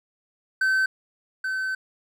triangle tone pair in turn, 1537 / 1530.9 Hz, G6 / G6, -35 / -41 cents, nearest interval unison, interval 6 cents, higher first, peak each -17 / -23 dBFS, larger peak first, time 0.61-0.86 / 1.44-1.75 s, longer second, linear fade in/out 5 ms, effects none

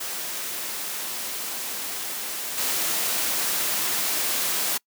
white noise with level steps, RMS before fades -31 / -25 dBFS, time 0-4.78 s, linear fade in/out 10 ms, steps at 2.57 s, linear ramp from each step 20 ms, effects noise-tail reverb RT60 0.1 s tail -26 dB re dry + high-pass 200 Hz 12 dB/octave

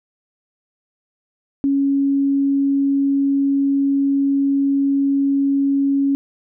sine tone, 277.2 Hz, C#4, in tune, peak -14 dBFS, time 1.64-6.15 s, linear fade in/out 0 ms, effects none

